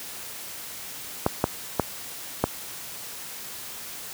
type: clicks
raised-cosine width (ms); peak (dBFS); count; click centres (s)
1; -5; 4; 1.264 / 1.441 / 1.797 / 2.44
effects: white hiss -38 dBFS RMS until 4.13 s + high-pass 60 Hz 12 dB/octave